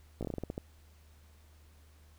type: slowing click train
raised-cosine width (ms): 2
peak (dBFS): -23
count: 10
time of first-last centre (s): 0.21-0.579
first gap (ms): 17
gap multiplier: 1.21
effects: added 76 Hz sine -57 dBFS peak until 2.18 s + pink hiss -66 dBFS RMS until 2.18 s